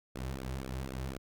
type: tone with flanger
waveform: sawtooth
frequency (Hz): 65.5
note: C2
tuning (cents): +2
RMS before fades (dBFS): -39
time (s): 0.15-1.18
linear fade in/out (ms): 5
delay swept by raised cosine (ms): 0.99 to 4.29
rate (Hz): 4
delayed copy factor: -1
effects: none